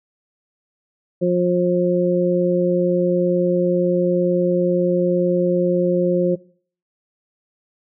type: harmonic tone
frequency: 177.9 Hz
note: F3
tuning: 32 cents sharp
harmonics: 1 / 2 / 3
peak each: -19 / -19 / -19 dBFS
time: 1.21-6.36 s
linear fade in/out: 20 ms
effects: noise-tail reverb RT60 0.5 s tail -21 dB re dry